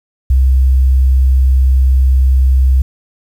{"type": "tone", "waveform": "sine", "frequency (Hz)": 65.41, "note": "C2", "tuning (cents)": 0, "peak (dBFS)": -5, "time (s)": [0.3, 2.82], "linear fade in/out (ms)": 5, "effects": ["tanh soft clip ceiling -2 dBFS", "7-bit"]}